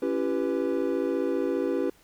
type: chord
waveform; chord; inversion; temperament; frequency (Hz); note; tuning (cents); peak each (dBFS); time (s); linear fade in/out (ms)
triangle; C# half-diminished seventh; none; equal with one note detuned; 277.2 / 337.1 / 392 / 493.9; C#4 / E4 / G4 / B4; 0 / +39 / 0 / 0; -28; 0.02-1.9; 5
effects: pink hiss -59 dBFS RMS until 2.03 s